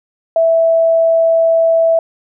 sine tone, 658 Hz, E5, 3 cents flat, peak -8 dBFS, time 0.36-1.99 s, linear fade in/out 2 ms, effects none

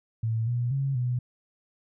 sine tone with pitch steps, 112.7 / 120.9 / 136.8 / 123.7 Hz, A2 / B2 / C#3 / B2, +42 / -36 / -23 / +3 cents, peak -24 dBFS, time 0.23-1.19 s, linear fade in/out 5 ms, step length 240 ms, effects none

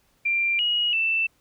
sine tone with pitch steps, 2373 / 2895 / 2662 Hz, D7 / F#7 / E7, +17 / -38 / +16 cents, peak -20 dBFS, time 0.25-1.27 s, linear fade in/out 10 ms, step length 340 ms, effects pink hiss -65 dBFS RMS until 1.4 s

